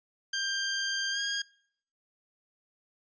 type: tone with pitch glide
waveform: 15% pulse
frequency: 1586 to 1625.9 Hz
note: G6 to G#6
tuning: +20 to -37 cents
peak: -23 dBFS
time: 0.33-1.42 s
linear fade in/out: 5 ms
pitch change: +43 cents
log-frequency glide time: 1.11-1.19 s
effects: noise-tail reverb RT60 0.6 s tail -22 dB re dry + resampled to 16000 Hz